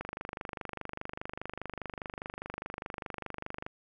click train, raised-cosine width 0.5 ms, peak -22 dBFS, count 92, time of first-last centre 0.01-3.665 s, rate 24.9 Hz, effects none

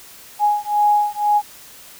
sine beating tone pair, 830.6 / 832.6 Hz, G#5 / G#5, 0 / +4 cents, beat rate 2 Hz, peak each -17 dBFS, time 0.39-1.42 s, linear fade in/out 50 ms, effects white hiss -42 dBFS RMS until 1.99 s

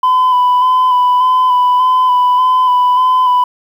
sine tone with vibrato, 1004 Hz, B5, 28 cents sharp, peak -5 dBFS, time 0.03-3.44 s, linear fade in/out 5 ms, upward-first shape square, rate 1.7 Hz, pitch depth 19 cents each way, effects tanh soft clip ceiling -6 dBFS + 7-bit

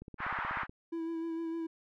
click train, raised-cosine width 3 ms, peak -33 dBFS, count 12, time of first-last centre 0.02-0.695 s, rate 16.3 Hz
pink band-pass noise, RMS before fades -36 dBFS, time 0.18-0.67 s, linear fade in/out 50 ms, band 970 to 1800 Hz, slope 24 dB/octave
triangle tone with vibrato, 329.6 Hz, E4, in tune, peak -32 dBFS, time 0.92-1.67 s, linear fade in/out 10 ms, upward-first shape sine, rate 6.6 Hz, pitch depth 22 cents each way
effects none

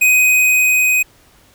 square tone with level ramp, 2505 Hz, D#7, 11 cents sharp, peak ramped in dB -9 to -12 dBFS, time 0.01-1.03 s, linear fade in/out 10 ms, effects pink hiss -50 dBFS RMS until 1.54 s

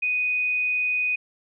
sine tone, 2489 Hz, D#7, in tune, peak -21 dBFS, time 0.02-1.16 s, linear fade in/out 10 ms, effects none

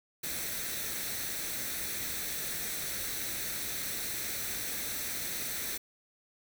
white noise with comb filter, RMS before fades -36 dBFS, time 0.23-5.78 s, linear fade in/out 10 ms, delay 0.5 ms, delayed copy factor +0.55, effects none

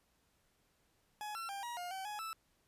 40% pulse tone with pitch steps, 842 / 1352 / 795 / 954 / 710 / 766 / 838 / 1318 Hz, G#5 / E6 / G5 / A#5 / F5 / G5 / G#5 / E6, +24 / +43 / +24 / +40 / +28 / -40 / +15 / -1 cents, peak -40 dBFS, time 1.21-2.33 s, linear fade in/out 0 ms, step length 140 ms, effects pink hiss -75 dBFS RMS until 2.67 s + resampled to 32000 Hz

